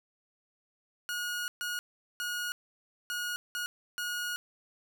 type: tone bursts at uneven times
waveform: sawtooth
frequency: 1444 Hz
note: F#6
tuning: 43 cents flat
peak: -29 dBFS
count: 6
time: 1.09-1.48 / 1.61-1.79 / 2.2-2.52 / 3.1-3.36 / 3.55-3.66 / 3.98-4.36 s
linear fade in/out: 0 ms
effects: none